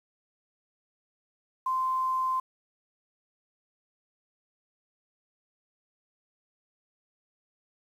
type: tone with quantisation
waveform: sine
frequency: 1039 Hz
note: C6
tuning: 12 cents flat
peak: -25 dBFS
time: 1.66-2.4 s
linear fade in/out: 5 ms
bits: 9
effects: none